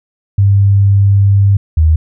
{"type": "tone pair in turn", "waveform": "sine", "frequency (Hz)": [99.5, 78.97], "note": ["G2", "D#2"], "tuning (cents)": [26, 26], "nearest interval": "major third", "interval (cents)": 400, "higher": "first", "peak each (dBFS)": -5, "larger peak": "neither", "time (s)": [[0.38, 1.57], [1.77, 1.96]], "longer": "first", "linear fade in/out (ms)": 5, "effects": []}